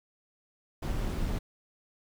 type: noise with amplitude modulation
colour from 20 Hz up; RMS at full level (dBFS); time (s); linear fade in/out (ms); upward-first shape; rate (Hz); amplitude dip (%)
brown; -29; 0.82-1.39; 10; sine; 198; 45
effects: none